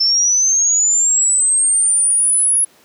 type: linear sweep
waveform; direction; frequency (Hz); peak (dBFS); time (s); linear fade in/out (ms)
sine; up; 5300 to 10560; -11; 0-2.65; 10
effects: pink hiss -50 dBFS RMS until 2.84 s + high-pass 200 Hz 12 dB/octave